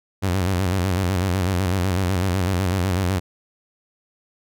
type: tone with vibrato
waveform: sawtooth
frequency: 92.5 Hz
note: F#2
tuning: in tune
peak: -15 dBFS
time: 0.22-3.2 s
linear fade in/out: 20 ms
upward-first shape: square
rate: 8 Hz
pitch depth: 83 cents each way
effects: none